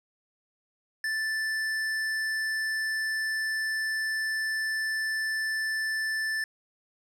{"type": "tone with hard clipping", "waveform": "sine", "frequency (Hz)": 1760, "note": "A6", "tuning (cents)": 0, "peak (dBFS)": -29, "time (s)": [1.04, 6.44], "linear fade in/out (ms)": 2, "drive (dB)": 11, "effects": []}